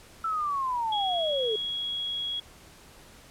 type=linear sweep; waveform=sine; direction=down; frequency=1337 to 415.3 Hz; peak=-26 dBFS; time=0.24-1.56 s; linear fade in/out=5 ms
type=tone; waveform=sine; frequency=3322 Hz; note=G#7; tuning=in tune; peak=-29 dBFS; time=0.92-2.4 s; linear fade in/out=5 ms
effects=pink hiss -52 dBFS RMS until 3.3 s + low-pass 12000 Hz 12 dB/octave